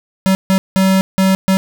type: tone bursts at uneven times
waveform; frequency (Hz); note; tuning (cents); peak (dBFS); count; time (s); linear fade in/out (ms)
square; 190.6; G3; -48; -10; 5; 0.26-0.35 / 0.5-0.58 / 0.76-1.01 / 1.18-1.35 / 1.48-1.57; 0
effects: none